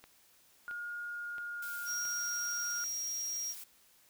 click train, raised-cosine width 0.3 ms, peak -35 dBFS, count 4, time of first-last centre 0.04-2.053 s, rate 1.49 Hz
sine tone with pitch glide, 1427 to 1415.5 Hz, F6 to F6, +37 to +23 cents, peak -38 dBFS, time 0.68-2.84 s, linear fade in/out 0 ms, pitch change -14 cents, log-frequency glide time 0.96-2.53 s
blue noise, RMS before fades -47 dBFS, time 1.62-3.64 s, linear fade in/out 5 ms
sine tone, 5640 Hz, F8, 16 cents sharp, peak -35 dBFS, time 1.85-3.55 s, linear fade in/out 50 ms
effects white hiss -65 dBFS RMS until 4.09 s

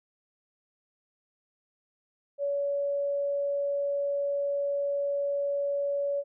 sine tone, 566 Hz, C#5, 36 cents sharp, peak -26 dBFS, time 2.38-6.24 s, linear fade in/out 50 ms, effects none

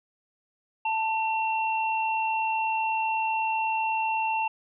sine tone pair together, 884 / 2720 Hz, A5 / F7, +8 / -46 cents, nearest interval octave + perfect fifth, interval 1946 cents, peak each -25 / -30 dBFS, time 0.85-4.48 s, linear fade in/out 5 ms, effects none

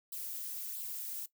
violet noise with flanger, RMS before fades -41 dBFS, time 0.12-1.26 s, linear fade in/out 5 ms, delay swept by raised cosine 0.23 to 2.93 ms, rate 1.5 Hz, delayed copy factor +0.6, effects noise-tail reverb RT60 0.1 s tail -17 dB re dry

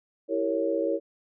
sine chord, E diminished seventh, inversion none, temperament equal with one note detuned, 329.6 / 392 / 458.2 / 554.4 Hz, E4 / G4 / Bb4 / Db5, 0 / 0 / -30 / 0 cents, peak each -29 / -33 / -29 / -28 dBFS, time 0.28-1 s, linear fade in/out 50 ms, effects none

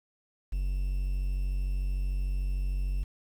triangle tone with quantisation, 46.73 Hz, F#1, 18 cents sharp, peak -25 dBFS, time 0.52-3.04 s, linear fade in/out 10 ms, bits 9, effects none

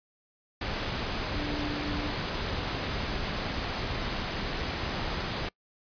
sine tone in noise, 293.7 Hz, D4, in tune, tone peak -34 dBFS, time 1.34-2.12 s, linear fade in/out 5 ms, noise pink, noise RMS -32 dBFS, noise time 0.61-5.49 s, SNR -5 dB, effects noise-tail reverb RT60 0.1 s tail -25 dB re dry + resampled to 11025 Hz

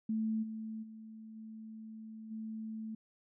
sine tone with level steps, 220 Hz, A3, in tune, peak -31 / -39 / -47 / -45 / -39 dBFS, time 0.09-2.95 s, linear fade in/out 5 ms, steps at 0.42 / 0.82 / 1.35 / 2.3 s, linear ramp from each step 20 ms, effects none

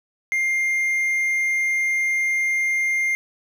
triangle tone, 2110 Hz, C7, 14 cents sharp, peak -17 dBFS, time 0.32-3.15 s, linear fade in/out 0 ms, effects none

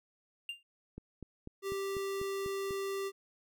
triangle tone with exponential decay, 2794 Hz, F7, in tune, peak -32 dBFS, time 0.49-0.63 s, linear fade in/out 2 ms, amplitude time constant 30 ms
click train, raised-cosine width 3 ms, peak -31 dBFS, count 8, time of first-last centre 0.98-2.708 s, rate 4.05 Hz
square tone, 392 Hz, G4, in tune, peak -35 dBFS, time 1.62-3.12 s, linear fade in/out 50 ms
effects none

